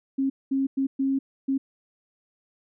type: tone bursts at uneven times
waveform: sine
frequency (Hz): 270.3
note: C#4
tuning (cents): -44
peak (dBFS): -21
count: 5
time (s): 0.18-0.3 / 0.51-0.67 / 0.77-0.87 / 0.99-1.19 / 1.48-1.58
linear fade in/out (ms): 10
effects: none